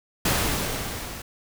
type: noise with level ramp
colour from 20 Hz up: pink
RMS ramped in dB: -21 to -37 dBFS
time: 0.25-1.22 s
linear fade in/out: 5 ms
effects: none